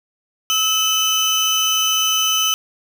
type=tone pair together; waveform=30% pulse; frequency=1296 / 3019 Hz; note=E6 / F#7; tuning=-30 / +34 cents; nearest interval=octave + minor third; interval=1464 cents; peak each=-20 / -13 dBFS; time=0.5-2.54 s; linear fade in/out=0 ms; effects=none